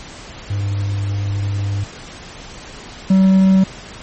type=tone pair in turn; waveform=triangle; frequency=100.4 / 190.52 Hz; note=G2 / G3; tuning=+42 / -49 cents; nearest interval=major seventh; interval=1109 cents; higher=second; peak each=-15 / -6 dBFS; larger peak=second; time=0.5-1.84 / 3.1-3.64 s; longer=first; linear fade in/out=5 ms; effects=pink hiss -35 dBFS RMS until 4.02 s + MP3 32 kbps